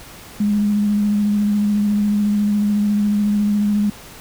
sine tone with vibrato, 206.9 Hz, G#3, 6 cents flat, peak -14 dBFS, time 0.4-3.9 s, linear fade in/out 5 ms, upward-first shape sine, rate 14 Hz, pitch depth 19 cents each way, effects pink hiss -39 dBFS RMS until 4.2 s

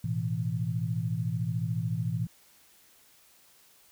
sine chord, A suspended second, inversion none, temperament just, 110 / 123.75 / 165 Hz, A2 / B2 / E3, 0 / +4 / +2 cents, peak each -32 dBFS, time 0.04-2.27 s, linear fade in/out 5 ms, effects white hiss -60 dBFS RMS until 3.91 s

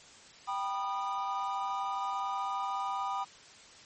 triangle chord, G augmented, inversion none, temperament just, 784 / 980 / 1225 Hz, G5 / B5 / D#6, 0 / -14 / -27 cents, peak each -34 dBFS, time 0.47-3.25 s, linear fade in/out 20 ms, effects white hiss -54 dBFS RMS until 3.85 s + MP3 32 kbps

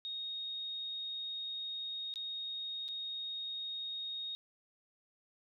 sine tone with dropouts, 3729 Hz, A#7, in tune, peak -38 dBFS, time 0.05-4.35 s, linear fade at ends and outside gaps 0 ms, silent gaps 2.139-2.158 / 2.881-2.887 s, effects none

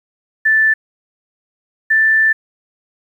sine tone pair in turn, 1760 / 1767.3 Hz, A6 / A6, 0 / +7 cents, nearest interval unison, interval 7 cents, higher second, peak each -9 dBFS, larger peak neither, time 0.45-0.74 / 1.9-2.33 s, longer second, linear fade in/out 10 ms, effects 8-bit

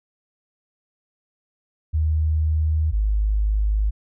sine tone pair in turn, 78 / 52.06 Hz, D#2 / G#1, +5 / +5 cents, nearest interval perfect fifth, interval 700 cents, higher first, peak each -17 dBFS, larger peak neither, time 1.93-2.92 / 2.92-3.91 s, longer neither, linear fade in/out 20 ms, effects none

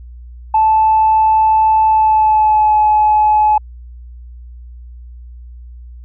sine tone with pitch glide, 874 to 852.1 Hz, A5 to G#5, -12 to +44 cents, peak -7 dBFS, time 0.54-3.58 s, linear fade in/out 5 ms, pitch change -44 cents, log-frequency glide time 1.86-2.78 s, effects tanh soft clip ceiling -3 dBFS + added 60 Hz sine -31 dBFS peak until 6.04 s

